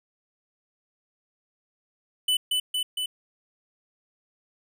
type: tone with echo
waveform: square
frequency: 2997 Hz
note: F#7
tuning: 22 cents sharp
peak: -21 dBFS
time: 2.28-2.37 s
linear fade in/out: 5 ms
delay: 230 ms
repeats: 3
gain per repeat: -2 dB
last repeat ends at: 3.06 s
effects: none

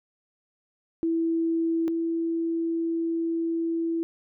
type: tone pair in turn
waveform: sine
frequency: 329.6 / 331.3 Hz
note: E4 / E4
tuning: 0 / +9 cents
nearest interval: unison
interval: 9 cents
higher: second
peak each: -22 / -24 dBFS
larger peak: first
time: 1.03-1.88 / 1.88-4.03 s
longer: second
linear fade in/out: 0 ms
effects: none

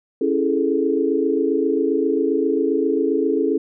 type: chord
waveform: sine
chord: A major seventh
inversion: first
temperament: just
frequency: 275 / 330 / 412.5 / 440 Hz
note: C#4 / E4 / G#4 / A4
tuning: -14 / +2 / -12 / 0 cents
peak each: -22 dBFS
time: 0.21-3.58 s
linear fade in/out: 5 ms
effects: none

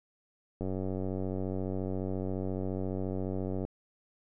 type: click train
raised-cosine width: 2 ms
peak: -22 dBFS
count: 288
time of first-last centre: 0.61-3.65 s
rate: 94.4 Hz
effects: none

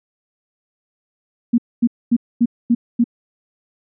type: tone bursts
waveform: sine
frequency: 236.7 Hz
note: A#3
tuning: 27 cents sharp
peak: -10 dBFS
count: 6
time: 1.53-3.042 s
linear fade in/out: 10 ms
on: 52 ms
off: 240 ms
effects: none

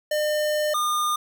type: tone pair in turn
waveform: square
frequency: 604 / 1212.9 Hz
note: D5 / D#6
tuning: +48 / -45 cents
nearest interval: octave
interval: 1207 cents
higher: second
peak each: -22 dBFS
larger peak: neither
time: 0.11-0.74 / 0.74-1.16 s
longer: first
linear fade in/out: 5 ms
effects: 10-bit

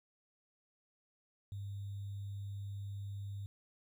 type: tone with sample-and-hold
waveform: sine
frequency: 100 Hz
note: G2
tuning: 35 cents sharp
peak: -40 dBFS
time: 1.52-3.46 s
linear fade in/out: 0 ms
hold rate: 3675 Hz
effects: none

